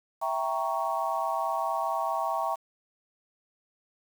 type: chord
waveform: sine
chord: E diminished seventh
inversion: none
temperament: equal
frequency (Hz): 659.3 / 784 / 932.3 / 1108.7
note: E5 / G5 / Bb5 / Db6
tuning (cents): 0 / 0 / 0 / 0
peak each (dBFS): -32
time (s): 0.21-2.56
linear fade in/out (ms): 20
effects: 8-bit